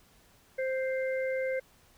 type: harmonic tone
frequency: 523.3 Hz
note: C5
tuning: in tune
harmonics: 1 / 3 / 4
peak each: -29 / -41 / -39 dBFS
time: 0.58-1.6 s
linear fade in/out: 10 ms
effects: pink hiss -62 dBFS RMS until 1.97 s